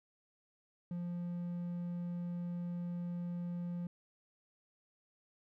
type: tone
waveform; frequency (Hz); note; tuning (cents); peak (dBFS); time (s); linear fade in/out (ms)
triangle; 174.61; F3; 0; -35; 0.91-3.87; 2
effects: none